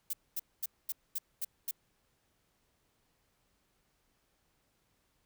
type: noise bursts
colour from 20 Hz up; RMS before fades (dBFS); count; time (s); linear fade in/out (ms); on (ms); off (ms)
violet; -35; 7; 0.1-1.711; 5; 33; 230
effects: pink hiss -75 dBFS RMS until 5.25 s